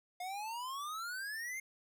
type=exponential sweep; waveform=square; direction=up; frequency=710 to 2140 Hz; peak=-40 dBFS; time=0.2-1.6 s; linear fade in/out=5 ms; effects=none